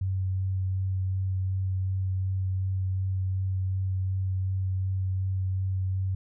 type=tone with vibrato; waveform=sine; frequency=94.5 Hz; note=F#2; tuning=37 cents sharp; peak=-25 dBFS; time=0.01-6.15 s; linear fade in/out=5 ms; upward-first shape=sine; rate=2.7 Hz; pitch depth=11 cents each way; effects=none